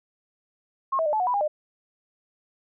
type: tone with pitch steps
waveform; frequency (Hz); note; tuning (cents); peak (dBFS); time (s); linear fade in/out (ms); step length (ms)
sine; 1076 / 647 / 600 / 864 / 732 / 987 / 810 / 605; C6 / E5 / D5 / A5 / F#5 / B5 / G#5 / D#5; +48 / -32 / +37 / -32 / -19 / -1 / -43 / -49; -21; 0.92-1.48; 10; 70
effects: none